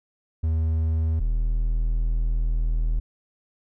triangle tone pair in turn, 80 / 40.16 Hz, D#2 / E1, +49 / -44 cents, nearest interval octave, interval 1193 cents, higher first, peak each -18 dBFS, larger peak neither, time 0.43-1.2 / 1.2-3 s, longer second, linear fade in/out 10 ms, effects none

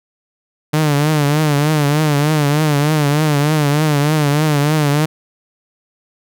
sawtooth tone with vibrato, 149.1 Hz, D3, 27 cents sharp, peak -8 dBFS, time 0.73-5.06 s, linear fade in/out 10 ms, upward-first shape triangle, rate 3.3 Hz, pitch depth 100 cents each way, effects none

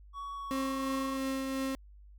triangle tone with pitch glide, 1123 to 1096.1 Hz, C#6 to C#6, +22 to -20 cents, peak -36 dBFS, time 0.13-1.19 s, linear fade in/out 50 ms, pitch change -42 cents, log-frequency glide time 0.33-0.86 s
35% pulse tone with tremolo, 267.1 Hz, C4, 36 cents sharp, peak -29 dBFS, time 0.51-1.75 s, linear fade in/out 0 ms, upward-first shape triangle, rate 2.9 Hz, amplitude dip 30%
effects added 50 Hz sine -51 dBFS peak until 2.18 s

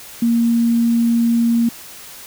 sine tone, 233.1 Hz, A#3, in tune, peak -12 dBFS, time 0.22-1.69 s, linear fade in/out 5 ms, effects white hiss -37 dBFS RMS until 2.26 s

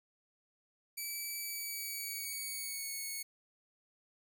5% pulse tone with pitch glide, 2305 to 2207 Hz, D7 to C#7, -33 to -8 cents, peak -29 dBFS, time 0.97-3.23 s, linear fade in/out 10 ms, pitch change -75 cents, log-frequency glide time 1.38-3.01 s, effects none

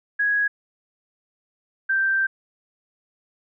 sine tone pair in turn, 1661.2 / 1568 Hz, G#6 / G6, 0 / 0 cents, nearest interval minor second, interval 100 cents, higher first, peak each -18 dBFS, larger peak neither, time 0.19-0.48 / 1.89-2.27 s, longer second, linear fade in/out 10 ms, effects none

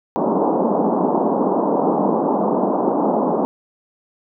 pink band-pass noise, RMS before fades -18 dBFS, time 0.16-3.45 s, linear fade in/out 0 ms, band 190 to 1000 Hz, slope 48 dB/octave, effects none

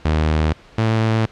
sawtooth tone pair in turn, 77.78 / 111.4 Hz, D#2 / A2, 0 / +22 cents, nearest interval tritone, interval 622 cents, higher second, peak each -11 dBFS, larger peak neither, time 0.05-0.53 / 0.78-1.26 s, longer neither, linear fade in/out 5 ms, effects pink hiss -46 dBFS RMS until 1.31 s + low-pass 4000 Hz 12 dB/octave

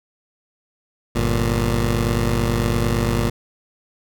15% pulse tone pair together, 49 / 116.54 Hz, G1 / A#2, 0 / 0 cents, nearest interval octave + minor third, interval 1500 cents, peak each -14 dBFS, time 1.15-3.3 s, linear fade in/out 10 ms, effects none

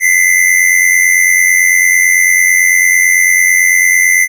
square tone pair together, 2000 / 2089 Hz, B6 / C7, +21 / -3 cents, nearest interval minor second, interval 76 cents, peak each -10 dBFS, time 0-4.28 s, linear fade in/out 50 ms, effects none

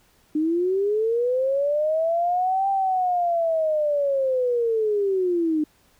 sine linear two-way sweep, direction up then down, 299.7 to 789 to 299.7 Hz, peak -19 dBFS, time 0.35-5.64 s, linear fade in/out 5 ms, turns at 2.69 s, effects pink hiss -60 dBFS RMS until 5.99 s

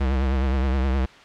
square tone with vibrato, 66.2 Hz, C2, 21 cents sharp, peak -20 dBFS, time 0-1.06 s, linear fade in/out 10 ms, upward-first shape triangle, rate 9.6 Hz, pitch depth 89 cents each way, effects white hiss -46 dBFS RMS until 1.24 s + low-pass 3000 Hz 12 dB/octave

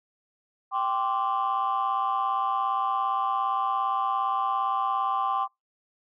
sine chord, G suspended fourth, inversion none, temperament equal with one note detuned, 784 / 1046.5 / 1163.9 Hz, G5 / C6 / D6, 0 / 0 / -16 cents, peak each -27 dBFS, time 0.71-5.48 s, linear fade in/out 50 ms, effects noise-tail reverb RT60 0.2 s tail -26 dB re dry + tanh soft clip ceiling -18 dBFS

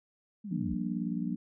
sine linear sweep, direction down, 221 to 51.91 Hz, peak -37 dBFS, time 0.44-0.75 s, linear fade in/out 10 ms
sine chord, G minor seventh, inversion third, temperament just, 176.4 / 196 / 235.2 / 294 Hz, F3 / G3 / Bb3 / D4, +18 / 0 / +16 / +2 cents, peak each -35 / -37 / -35 / -38 dBFS, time 0.51-1.36 s, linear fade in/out 10 ms
effects none

